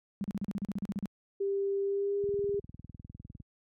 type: tone bursts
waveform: sine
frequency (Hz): 199.5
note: G3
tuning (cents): +31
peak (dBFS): -30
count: 13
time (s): 0.21-1.057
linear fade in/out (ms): 0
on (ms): 31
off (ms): 37
type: tone with pitch glide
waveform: sine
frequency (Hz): 395.7 to 402.8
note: G4 to G4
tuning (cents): +16 to +47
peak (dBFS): -28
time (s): 1.4-2.6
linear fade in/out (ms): 10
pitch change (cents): +31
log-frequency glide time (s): 1.83-2.17
type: click train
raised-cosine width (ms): 5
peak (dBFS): -33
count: 24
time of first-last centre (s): 2.24-3.402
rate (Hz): 19.8
effects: high-pass 60 Hz 12 dB/octave